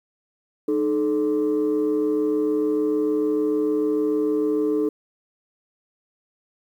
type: tone pair together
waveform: sine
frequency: 305.8 / 432.5 Hz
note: D#4 / A4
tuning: -30 / -30 cents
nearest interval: tritone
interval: 600 cents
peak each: -20 / -20 dBFS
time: 0.68-4.89 s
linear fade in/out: 5 ms
effects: tanh soft clip ceiling -15 dBFS + 9-bit